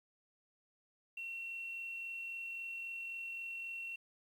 sine tone with amplitude modulation, 2722 Hz, F7, 45 cents flat, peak -39 dBFS, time 1.17-3.96 s, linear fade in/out 5 ms, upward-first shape sine, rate 43.7 Hz, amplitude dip 25%, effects tanh soft clip ceiling -35 dBFS + 11-bit

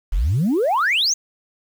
sine exponential sweep, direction up, 36.09 to 6770 Hz, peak -14 dBFS, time 0.12-1.14 s, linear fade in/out 10 ms, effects tanh soft clip ceiling -13 dBFS + 7-bit

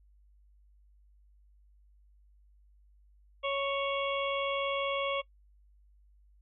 harmonic tone, 554.4 Hz, C#5, in tune, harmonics 1 / 2 / 4 / 5 / 6, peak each -32 / -35 / -38 / -39 / -40 dBFS, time 3.43-5.22 s, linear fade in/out 20 ms, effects noise-tail reverb RT60 0.1 s tail -23 dB re dry + added 50 Hz sine -59 dBFS peak until 6.41 s

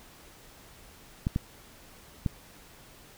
clicks, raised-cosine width 5 ms, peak -14 dBFS, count 3, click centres 1.269 / 1.361 / 2.262 s, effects pink hiss -53 dBFS RMS until 3.17 s

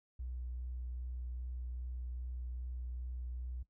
triangle tone with vibrato, 61.74 Hz, B1, in tune, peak -35 dBFS, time 0.19-3.63 s, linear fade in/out 10 ms, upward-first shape triangle, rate 2.5 Hz, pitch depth 15 cents each way, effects noise-tail reverb RT60 0.1 s tail -20 dB re dry + tanh soft clip ceiling -37 dBFS

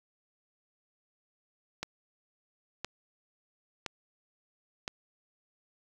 click train, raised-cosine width 0.2 ms, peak -17 dBFS, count 4, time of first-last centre 1.83-4.879 s, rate 0.984 Hz, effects 8-bit

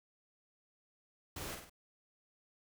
pink noise with echo, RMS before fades -44 dBFS, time 1.36-1.55 s, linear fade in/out 5 ms, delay 49 ms, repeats 3, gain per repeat -5 dB, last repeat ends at 1.697 s, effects none

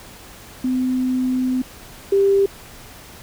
sine tone pair in turn, 255.5 / 394.9 Hz, C4 / G4, -41 / +13 cents, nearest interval minor sixth, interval 754 cents, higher second, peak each -17 / -12 dBFS, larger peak second, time 0.64-1.62 / 2.12-2.46 s, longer first, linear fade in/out 5 ms, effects pink hiss -41 dBFS RMS until 3.22 s

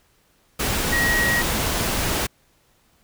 sine tone in noise, 1900 Hz, A#6, 33 cents sharp, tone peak -19 dBFS, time 0.92-1.42 s, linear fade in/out 10 ms, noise pink, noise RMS -23 dBFS, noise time 0.59-2.27 s, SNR +1 dB, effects pink hiss -61 dBFS RMS until 3.03 s

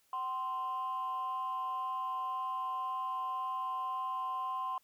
sine tone pair together, 758.9 / 1043 Hz, F#5 / C6, +44 / -6 cents, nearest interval tritone, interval 550 cents, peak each -40 / -33 dBFS, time 0.13-4.78 s, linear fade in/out 2 ms, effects tanh soft clip ceiling -30 dBFS + white hiss -71 dBFS RMS until 4.83 s

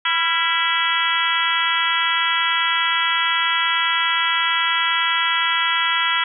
harmonic tone with a mistuned harmonic, 329.6 Hz, E4, in tune, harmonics 3 / 4 / 5 / 6 / 7 / 8 / 9 / 10, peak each -25 / -23 / -27 / -23 / -28 / -29 / -28 / -23 dBFS, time 0.05-6.24 s, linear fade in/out 5 ms, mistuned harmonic 4, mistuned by +54 cents, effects none

